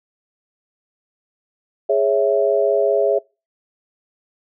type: chord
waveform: sine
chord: C# minor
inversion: second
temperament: equal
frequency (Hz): 415.3 / 554.4 / 659.3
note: G#4 / C#5 / E5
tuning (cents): 0 / 0 / 0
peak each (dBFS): -18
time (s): 1.89-3.19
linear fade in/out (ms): 10
effects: noise-tail reverb RT60 0.3 s tail -26 dB re dry